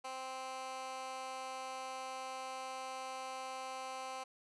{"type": "tone with high-pass filter", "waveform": "15% pulse", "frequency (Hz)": 261.3, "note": "C4", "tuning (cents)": -2, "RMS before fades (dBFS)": -44, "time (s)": [0.04, 4.24], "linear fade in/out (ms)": 10, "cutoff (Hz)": 750, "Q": 1.2, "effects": ["resampled to 24000 Hz"]}